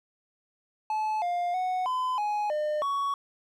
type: tone with pitch steps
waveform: triangle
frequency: 863 / 704 / 738 / 1016 / 836 / 604 / 1119 Hz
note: A5 / F5 / F#5 / B5 / G#5 / D5 / C#6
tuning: -34 / +14 / -5 / +49 / +11 / +48 / +16 cents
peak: -24 dBFS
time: 0.9-3.14 s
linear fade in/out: 2 ms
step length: 320 ms
effects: none